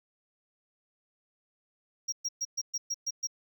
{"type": "tone bursts", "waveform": "triangle", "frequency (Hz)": 5630, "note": "F8", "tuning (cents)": 13, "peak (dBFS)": -28, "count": 8, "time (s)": [2.08, 3.272], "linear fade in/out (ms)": 10, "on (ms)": 44, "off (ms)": 120, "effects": []}